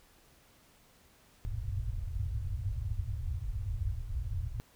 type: low-pass noise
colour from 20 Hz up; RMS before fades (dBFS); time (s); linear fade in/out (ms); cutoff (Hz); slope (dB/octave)
white; -35; 1.45-4.6; 0; 120; 96
effects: pink hiss -63 dBFS RMS until 4.75 s